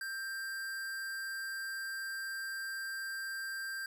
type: tone with amplitude modulation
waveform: square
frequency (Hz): 1581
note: G6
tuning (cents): +14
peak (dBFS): -37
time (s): 0.01-3.86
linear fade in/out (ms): 2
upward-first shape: sine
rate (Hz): 257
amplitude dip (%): 30
effects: none